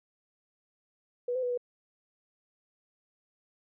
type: tone with pitch steps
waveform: sine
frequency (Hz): 488.9 / 513 / 492.1 / 488.5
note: B4 / C5 / B4 / B4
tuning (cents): -18 / -34 / -6 / -19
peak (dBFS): -28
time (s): 1.28-1.576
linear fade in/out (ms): 5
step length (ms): 74
effects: none